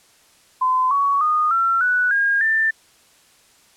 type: tone with pitch steps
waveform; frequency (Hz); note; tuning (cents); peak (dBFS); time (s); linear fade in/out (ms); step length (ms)
sine; 1023 / 1122.1 / 1230.7 / 1349.9 / 1480.6 / 1623.9 / 1781.1; C6 / C#6 / D#6 / E6 / F#6 / G#6 / A6; -39 / +21 / -19 / +41 / +1 / -39 / +21; -15; 0.61-2.71; 10; 300
effects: white hiss -54 dBFS RMS until 3.76 s + low-pass 10000 Hz 12 dB/octave